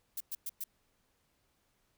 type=noise bursts; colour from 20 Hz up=violet; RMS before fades=-38 dBFS; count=4; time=0.17-0.64 s; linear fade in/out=5 ms; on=35 ms; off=110 ms; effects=pink hiss -75 dBFS RMS until 1.97 s